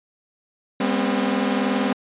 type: tone cluster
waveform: sawtooth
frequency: 202.2 / 244.9 / 265.6 Hz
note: G#3 / B3 / C4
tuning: -46 / -14 / +26 cents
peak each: -20 dBFS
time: 0.8-1.93 s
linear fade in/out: 5 ms
effects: resampled to 8000 Hz